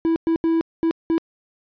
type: tone bursts at uneven times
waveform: triangle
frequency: 328.4 Hz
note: E4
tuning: 6 cents flat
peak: -14 dBFS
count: 5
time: 0.05-0.16 / 0.27-0.36 / 0.44-0.61 / 0.83-0.91 / 1.1-1.18 s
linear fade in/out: 0 ms
effects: resampled to 11025 Hz